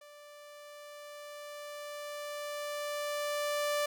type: tone with level ramp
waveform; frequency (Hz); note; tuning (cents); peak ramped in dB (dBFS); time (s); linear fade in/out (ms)
sawtooth; 587.3; D5; 0; -48 to -25; 0.01-3.86; 5
effects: none